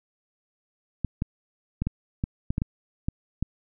clicks, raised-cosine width 5 ms, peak -13 dBFS, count 10, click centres 1.047 / 1.221 / 1.82 / 1.87 / 2.239 / 2.505 / 2.581 / 2.619 / 3.085 / 3.426 s, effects none

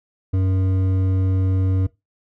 triangle tone with hard clipping, 94.2 Hz, F#2, 32 cents sharp, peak -18 dBFS, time 0.33-1.87 s, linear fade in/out 10 ms, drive 13 dB, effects noise-tail reverb RT60 0.2 s tail -19 dB re dry

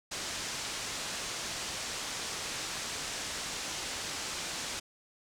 white low-pass noise, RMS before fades -38 dBFS, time 0.11-4.8 s, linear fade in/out 10 ms, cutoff 7600 Hz, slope 24 dB/octave, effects none

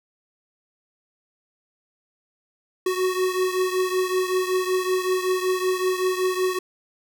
square beating tone pair, 368.9 / 374.2 Hz, F#4 / F#4, -5 / +20 cents, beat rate 5.3 Hz, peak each -23 / -27 dBFS, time 2.86-6.59 s, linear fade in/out 5 ms, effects none

